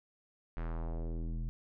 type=tone with low-pass filter sweep; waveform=square; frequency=41.2 Hz; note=E1; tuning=in tune; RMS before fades=-37 dBFS; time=0.57-1.49 s; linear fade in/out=0 ms; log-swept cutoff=1900 to 150 Hz; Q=1.5; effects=none